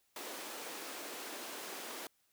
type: high-pass noise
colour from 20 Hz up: pink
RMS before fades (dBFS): -45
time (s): 0.16-2.07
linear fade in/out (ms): 2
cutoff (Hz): 290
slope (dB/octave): 24
effects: white hiss -75 dBFS RMS until 2.32 s